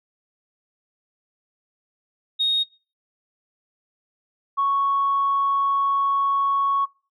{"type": "tone pair in turn", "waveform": "sine", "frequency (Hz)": [3729, 1108.6], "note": ["A#7", "C#6"], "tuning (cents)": [0, 0], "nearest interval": "octave + major sixth", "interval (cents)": 2100, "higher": "first", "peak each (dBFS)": -17, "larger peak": "neither", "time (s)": [[2.39, 2.64], [4.57, 6.86]], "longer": "second", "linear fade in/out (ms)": 20, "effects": ["noise-tail reverb RT60 0.4 s tail -25 dB re dry", "tanh soft clip ceiling -13 dBFS"]}